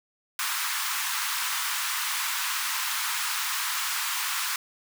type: high-pass noise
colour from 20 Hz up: pink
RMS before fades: -29 dBFS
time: 0.39-4.56 s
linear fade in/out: 2 ms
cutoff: 960 Hz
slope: 48 dB/octave
effects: none